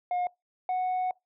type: tone pair in turn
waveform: sine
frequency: 717 / 737.2 Hz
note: F5 / F#5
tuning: +45 / -7 cents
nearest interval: unison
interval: 48 cents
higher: second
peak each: -23 dBFS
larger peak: neither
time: 0.11-0.27 / 0.69-1.11 s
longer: second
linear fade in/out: 2 ms
effects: noise-tail reverb RT60 0.2 s tail -26 dB re dry + tanh soft clip ceiling -25 dBFS